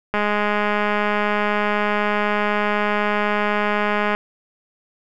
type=click train; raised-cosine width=0.5 ms; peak=-6 dBFS; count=835; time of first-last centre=0.14-4.15 s; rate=208 Hz; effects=none